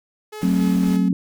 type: tone with tremolo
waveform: sawtooth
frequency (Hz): 426.9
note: G#4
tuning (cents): +48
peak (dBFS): -27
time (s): 0.32-1.09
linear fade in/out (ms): 10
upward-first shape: sine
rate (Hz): 3.7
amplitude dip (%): 60
type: noise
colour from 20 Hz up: pink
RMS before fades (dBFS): -37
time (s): 0.41-0.97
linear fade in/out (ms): 10
type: chord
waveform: sine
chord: F# diminished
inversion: none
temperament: just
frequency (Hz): 185 / 222 / 266.4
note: F#3 / A3 / C4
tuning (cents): 0 / +16 / +31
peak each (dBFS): -17 / -23 / -21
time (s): 0.43-1.13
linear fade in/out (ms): 2
effects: none